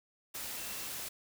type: tone in noise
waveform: sine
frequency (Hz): 2687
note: E7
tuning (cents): +33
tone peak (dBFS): -52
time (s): 0.56-0.88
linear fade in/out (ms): 10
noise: white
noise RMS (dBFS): -41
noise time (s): 0.34-1.09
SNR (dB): -14
effects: none